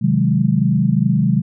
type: chord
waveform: sine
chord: Ab dominant seventh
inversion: first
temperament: equal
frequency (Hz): 130.81 / 155.56 / 185 / 207.7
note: C3 / Eb3 / Gb3 / Ab3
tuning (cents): 0 / 0 / 0 / 0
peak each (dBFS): -18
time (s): 0.01-1.42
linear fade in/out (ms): 20
effects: none